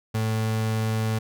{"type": "tone", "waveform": "35% pulse", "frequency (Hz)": 110.3, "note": "A2", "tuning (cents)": 5, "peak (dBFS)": -21, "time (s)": [0.14, 1.19], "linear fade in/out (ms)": 10, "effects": []}